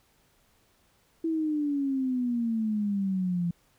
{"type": "exponential sweep", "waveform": "sine", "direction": "down", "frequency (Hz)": [329.6, 170], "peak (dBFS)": -25, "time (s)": [1.24, 3.51], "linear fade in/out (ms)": 5, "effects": ["pink hiss -66 dBFS RMS until 3.78 s"]}